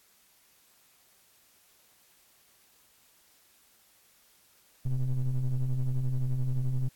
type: ring-modulated tone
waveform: triangle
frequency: 61.74 Hz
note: B1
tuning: in tune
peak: -20 dBFS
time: 4.85-6.89 s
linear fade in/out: 10 ms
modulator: 67.5 Hz
effects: white hiss -63 dBFS RMS until 6.95 s + AAC 64 kbps